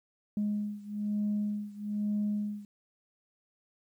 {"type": "beating tone pair", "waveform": "sine", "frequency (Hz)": [207.7, 208.8], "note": ["G#3", "G#3"], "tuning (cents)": [0, 10], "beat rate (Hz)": 1.1, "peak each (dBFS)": [-31, -33], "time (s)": [0.37, 2.65], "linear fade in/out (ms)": 2, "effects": ["tanh soft clip ceiling -24 dBFS", "11-bit"]}